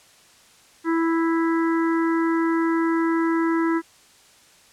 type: harmonic tone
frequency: 329.6 Hz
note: E4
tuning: in tune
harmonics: 1 / 3 / 4 / 5 / 6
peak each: -19 / -29 / -31 / -33 / -35 dBFS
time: 0.84-3.82 s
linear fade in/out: 50 ms
effects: white hiss -53 dBFS RMS until 4.72 s + low-pass 9000 Hz 12 dB/octave